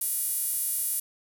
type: tone with high-pass filter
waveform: sawtooth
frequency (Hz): 483.7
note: B4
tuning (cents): -36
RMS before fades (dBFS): -29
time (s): 0.01-1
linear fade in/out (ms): 5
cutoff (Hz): 11000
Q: 2.5
effects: none